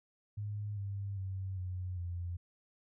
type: tone with pitch steps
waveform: sine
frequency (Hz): 103.83 / 99.49 / 95.32 / 91.33 / 87.51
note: G#2 / G2 / G2 / F#2 / F2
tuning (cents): 0 / +26 / -48 / -22 / +4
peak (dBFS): -36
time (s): 0.37-2.37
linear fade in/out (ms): 10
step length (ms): 400
effects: none